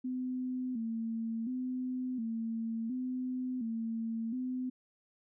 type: tone with vibrato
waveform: sine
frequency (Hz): 240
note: B3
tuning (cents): -49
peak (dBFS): -33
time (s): 0.04-4.7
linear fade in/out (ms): 10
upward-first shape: square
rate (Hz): 0.7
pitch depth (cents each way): 100
effects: none